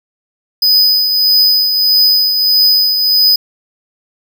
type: tone with tremolo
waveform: square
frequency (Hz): 4997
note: D#8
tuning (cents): +7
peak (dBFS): -6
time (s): 0.62-3.36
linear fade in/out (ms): 5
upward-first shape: triangle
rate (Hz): 1.6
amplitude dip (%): 50
effects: none